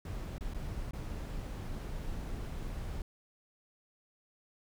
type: noise with dropouts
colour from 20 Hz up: brown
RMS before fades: -39 dBFS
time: 0.05-3.02 s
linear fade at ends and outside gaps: 2 ms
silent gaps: 0.382-0.408 / 0.537-0.545 / 0.91-0.933 s
effects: none